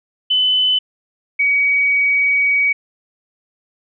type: tone pair in turn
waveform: sine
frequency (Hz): 3018 / 2261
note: F#7 / C#7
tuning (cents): +34 / +34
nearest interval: perfect fourth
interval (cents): 500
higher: first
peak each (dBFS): -12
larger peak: neither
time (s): 0.3-0.79 / 1.39-2.73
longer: second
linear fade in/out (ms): 10
effects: none